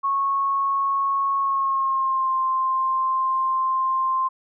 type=tone with pitch glide; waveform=sine; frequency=1100 to 1050.3 Hz; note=C#6 to C6; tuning=-14 to +6 cents; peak=-19 dBFS; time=0.03-4.29 s; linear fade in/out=20 ms; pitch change=-80 cents; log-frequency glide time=1.39-2.33 s; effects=none